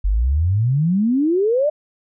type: exponential sweep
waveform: sine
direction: up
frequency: 45 to 622.3 Hz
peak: -14 dBFS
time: 0.04-1.7 s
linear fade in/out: 10 ms
effects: none